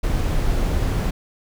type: noise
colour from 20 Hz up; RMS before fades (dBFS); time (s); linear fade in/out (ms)
brown; -20; 0.03-1.11; 10
effects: none